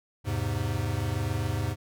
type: chord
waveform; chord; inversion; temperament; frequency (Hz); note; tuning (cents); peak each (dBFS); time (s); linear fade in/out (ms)
square; E augmented; none; equal; 82.41 / 103.83 / 130.81; E2 / G#2 / B#2; 0 / 0 / 0; -34 / -30 / -34; 0.24-1.76; 50
effects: none